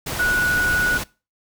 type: tone in noise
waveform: sine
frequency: 1467 Hz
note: F#6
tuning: 15 cents flat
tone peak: -17 dBFS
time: 0.19-0.98 s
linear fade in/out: 10 ms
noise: pink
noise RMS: -27 dBFS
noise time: 0.06-1.04 s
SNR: +7 dB
effects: noise-tail reverb RT60 0.3 s tail -21 dB re dry